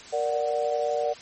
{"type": "chord", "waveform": "sine", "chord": "Bb augmented", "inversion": "none", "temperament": "equal", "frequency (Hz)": [466.2, 587.3, 740], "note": ["Bb4", "D5", "F#5"], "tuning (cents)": [0, 0, 0], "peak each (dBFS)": [-28, -26, -29], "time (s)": [0.12, 1.14], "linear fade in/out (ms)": 20, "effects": ["white hiss -44 dBFS RMS until 1.21 s", "MP3 32 kbps"]}